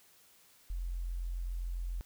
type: tone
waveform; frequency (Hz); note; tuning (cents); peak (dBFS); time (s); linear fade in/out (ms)
sine; 43.67; F1; +1; -34; 0.7-2.01; 0
effects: white hiss -63 dBFS RMS until 2.05 s